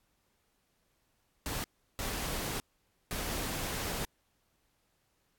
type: noise bursts at uneven times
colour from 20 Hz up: pink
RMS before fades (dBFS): -36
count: 3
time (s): 1.46-1.64 / 1.99-2.6 / 3.11-4.05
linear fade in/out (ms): 0
effects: pink hiss -75 dBFS RMS until 5.38 s + AAC 64 kbps